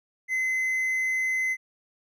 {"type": "tone", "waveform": "triangle", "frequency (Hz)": 2047, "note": "C7", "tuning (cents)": -38, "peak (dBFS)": -22, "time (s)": [0.28, 1.57], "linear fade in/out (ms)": 50, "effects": []}